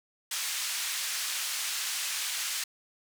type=band-pass noise; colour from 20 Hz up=white; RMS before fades=-33 dBFS; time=0.31-2.64 s; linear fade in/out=5 ms; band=1500 to 8500 Hz; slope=12 dB/octave; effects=none